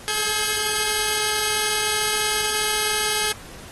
5% pulse tone pair together, 425.8 / 1607.6 Hz, G#4 / G6, +43 / +43 cents, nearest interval octave + major seventh, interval 2300 cents, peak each -13 dBFS, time 0.08-3.32 s, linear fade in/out 0 ms, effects pink hiss -42 dBFS RMS until 3.71 s + AAC 32 kbps

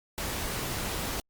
pink noise, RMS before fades -33 dBFS, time 0.18-1.2 s, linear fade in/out 0 ms, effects Opus 48 kbps

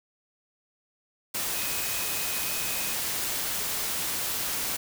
sine tone in noise, 2516 Hz, D#7, 19 cents sharp, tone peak -39 dBFS, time 1.54-2.94 s, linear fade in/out 10 ms, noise white, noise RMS -30 dBFS, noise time 1.34-4.77 s, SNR -12 dB, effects none

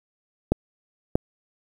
clicks, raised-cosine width 2 ms, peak -5 dBFS, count 2, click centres 0.52 / 1.155 s, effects 7-bit

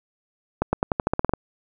accelerating click train, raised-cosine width 1 ms, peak -6 dBFS, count 11, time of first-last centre 0.62-1.336 s, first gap 110 ms, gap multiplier 0.9, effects none

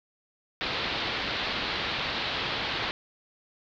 white low-pass noise, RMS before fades -31 dBFS, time 0.61-2.91 s, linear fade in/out 0 ms, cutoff 4300 Hz, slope 48 dB/octave, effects none

